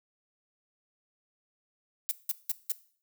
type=noise bursts; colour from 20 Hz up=violet; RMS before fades=-29 dBFS; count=4; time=2.09-2.718 s; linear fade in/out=0 ms; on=22 ms; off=180 ms; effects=noise-tail reverb RT60 0.5 s tail -18 dB re dry